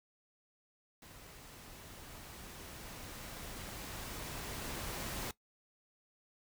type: noise with level ramp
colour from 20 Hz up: pink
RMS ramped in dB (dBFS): -55 to -40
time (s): 1.02-5.31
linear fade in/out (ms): 2
effects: noise-tail reverb RT60 0.1 s tail -18 dB re dry